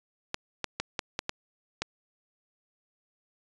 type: clicks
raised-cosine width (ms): 0.2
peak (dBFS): -12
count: 7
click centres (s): 0.344 / 0.643 / 0.8 / 0.992 / 1.191 / 1.294 / 1.82
effects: resampled to 22050 Hz